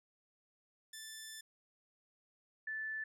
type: tone pair in turn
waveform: 10% pulse / sine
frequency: 1760 / 1752 Hz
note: A6 / A6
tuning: 0 / -8 cents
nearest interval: unison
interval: 8 cents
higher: first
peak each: -38 / -38 dBFS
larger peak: neither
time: 0.93-1.41 / 2.67-3.04 s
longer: first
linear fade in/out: 5 ms
effects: none